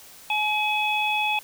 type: harmonic tone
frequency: 848 Hz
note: G#5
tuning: 36 cents sharp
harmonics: 1 / 3 / 4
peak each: -25 / -24 / -30 dBFS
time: 0.3-1.39 s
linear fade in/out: 2 ms
effects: white hiss -47 dBFS RMS until 1.43 s